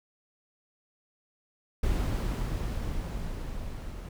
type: noise with level ramp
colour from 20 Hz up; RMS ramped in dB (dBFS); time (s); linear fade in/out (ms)
brown; -27 to -39; 1.83-4.09; 5
effects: none